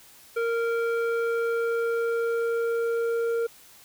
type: tone with low-pass filter sweep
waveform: square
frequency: 463.5 Hz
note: A#4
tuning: 10 cents flat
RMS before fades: -26 dBFS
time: 0.36-3.47 s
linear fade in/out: 10 ms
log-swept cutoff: 1800 to 980 Hz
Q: 1.4
effects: white hiss -52 dBFS RMS until 3.84 s